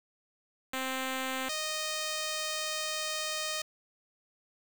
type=tone pair in turn; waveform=5% pulse; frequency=261.6 / 619.9 Hz; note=C4 / D#5; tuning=0 / -7 cents; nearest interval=octave + minor third; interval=1493 cents; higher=second; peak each=-21 dBFS; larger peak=neither; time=0.73-1.49 / 1.49-3.62 s; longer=second; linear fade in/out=5 ms; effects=8-bit